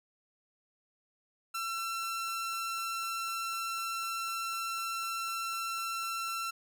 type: tone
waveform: sawtooth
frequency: 1348 Hz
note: E6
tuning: 38 cents sharp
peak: -30 dBFS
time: 1.54-6.51 s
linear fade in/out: 10 ms
effects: none